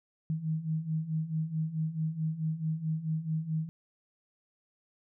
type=beating tone pair; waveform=sine; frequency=155.56 / 160.16 Hz; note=D#3 / E3; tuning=0 / -50 cents; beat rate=4.6 Hz; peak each=-35 / -31 dBFS; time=0.3-3.69 s; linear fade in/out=0 ms; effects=none